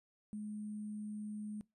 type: tone with sample-and-hold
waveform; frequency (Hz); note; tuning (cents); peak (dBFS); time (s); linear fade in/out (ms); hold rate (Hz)
sine; 211; G#3; +28; -40; 0.33-1.61; 0; 8820
effects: noise-tail reverb RT60 0.2 s tail -21 dB re dry + resampled to 32000 Hz